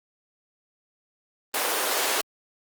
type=high-pass noise; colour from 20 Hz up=pink; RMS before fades=-25 dBFS; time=1.54-2.21 s; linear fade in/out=2 ms; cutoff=400 Hz; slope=24 dB/octave; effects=Opus 24 kbps